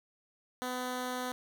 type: tone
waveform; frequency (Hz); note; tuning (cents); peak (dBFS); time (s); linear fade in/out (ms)
10% pulse; 251.4; B3; +31; -26; 0.62-1.32; 0
effects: none